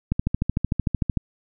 click train, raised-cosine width 5 ms, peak -8 dBFS, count 15, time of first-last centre 0.12-1.173 s, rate 13.3 Hz, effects none

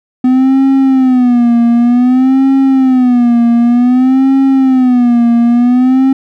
triangle tone with vibrato, 251.7 Hz, B3, 33 cents sharp, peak -3 dBFS, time 0.24-6.13 s, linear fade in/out 5 ms, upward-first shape sine, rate 0.54 Hz, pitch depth 120 cents each way, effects none

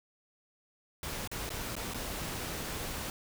pink noise with dropouts, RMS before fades -38 dBFS, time 1.03-3.1 s, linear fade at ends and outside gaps 1 ms, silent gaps 1.275-1.315 / 1.492-1.503 / 1.754-1.765 / 1.937-1.944 s, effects none

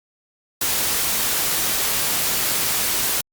white noise, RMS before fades -21 dBFS, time 0.61-3.21 s, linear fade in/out 5 ms, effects Opus 48 kbps

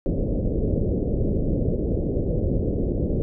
pink low-pass noise, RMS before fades -23 dBFS, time 0.06-3.22 s, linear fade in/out 0 ms, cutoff 550 Hz, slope 48 dB/octave, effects none

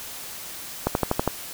click train, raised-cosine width 1 ms, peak -6 dBFS, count 6, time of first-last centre 0.87-1.277 s, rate 12.3 Hz, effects white hiss -37 dBFS RMS until 1.53 s

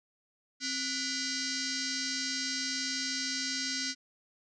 sine tone with frequency modulation, 264.8 Hz, C4, 21 cents sharp, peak -31 dBFS, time 0.6-3.95 s, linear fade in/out 50 ms, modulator 867 Hz, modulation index 7, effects none

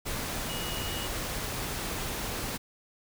sine tone in noise, 2900 Hz, F#7, 35 cents flat, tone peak -39 dBFS, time 0.48-1.08 s, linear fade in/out 20 ms, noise pink, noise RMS -34 dBFS, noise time 0.05-2.58 s, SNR -8 dB, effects none

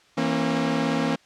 sawtooth chord, A# diminished, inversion second, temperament equal with one note detuned, 164.81 / 233.1 / 270.5 Hz, E3 / A#3 / C#4, 0 / 0 / -42 cents, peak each -24 / -22 / -21 dBFS, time 0.17-1.16 s, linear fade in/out 10 ms, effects white hiss -57 dBFS RMS until 1.25 s + low-pass 5000 Hz 12 dB/octave

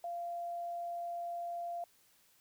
sine tone, 691 Hz, F5, 19 cents flat, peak -37 dBFS, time 0.04-1.84 s, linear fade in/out 2 ms, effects white hiss -68 dBFS RMS until 2.4 s

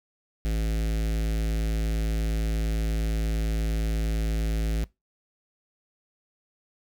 square tone with notch filter, 54.3 Hz, A1, 22 cents flat, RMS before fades -26 dBFS, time 0.45-4.84 s, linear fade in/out 0 ms, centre 1000 Hz, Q 0.95, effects noise-tail reverb RT60 0.2 s tail -21 dB re dry

